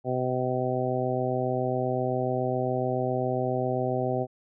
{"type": "harmonic tone", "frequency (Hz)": 127.3, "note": "C3", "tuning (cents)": -47, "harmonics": [1, 2, 3, 4, 5, 6], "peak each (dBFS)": [-31, -33, -31, -32, -31, -33], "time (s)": [0.04, 4.27], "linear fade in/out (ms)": 50, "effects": []}